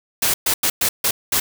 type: noise bursts at uneven times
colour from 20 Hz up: white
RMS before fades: -18 dBFS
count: 6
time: 0.22-0.34 / 0.46-0.54 / 0.63-0.7 / 0.81-0.89 / 1.04-1.11 / 1.32-1.4 s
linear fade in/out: 5 ms
effects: none

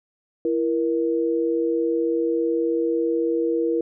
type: tone pair together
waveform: sine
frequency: 333.9 / 472.2 Hz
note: E4 / A#4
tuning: +22 / +22 cents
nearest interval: tritone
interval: 600 cents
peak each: -22 dBFS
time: 0.45-3.81 s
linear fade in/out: 2 ms
effects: none

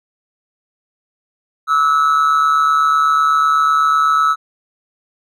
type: tone with amplitude modulation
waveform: triangle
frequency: 1300 Hz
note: E6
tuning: 24 cents flat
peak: -5 dBFS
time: 1.67-4.36 s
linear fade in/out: 50 ms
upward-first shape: sine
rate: 148 Hz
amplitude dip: 70%
effects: tanh soft clip ceiling -3 dBFS

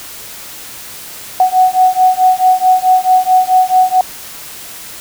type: beating tone pair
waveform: sine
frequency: 740 / 744.6 Hz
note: F#5 / F#5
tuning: 0 / +11 cents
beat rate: 4.6 Hz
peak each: -10 dBFS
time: 1.4-4.01 s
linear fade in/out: 2 ms
effects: white hiss -30 dBFS RMS until 5 s

